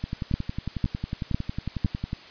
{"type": "two click trains", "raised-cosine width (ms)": 5, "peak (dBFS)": [-10, -16], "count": [4, 24], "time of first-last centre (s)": [[0.34, 1.848], [0.04, 2.131]], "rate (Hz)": [1.99, 11], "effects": ["white hiss -46 dBFS RMS until 2.3 s", "resampled to 11025 Hz"]}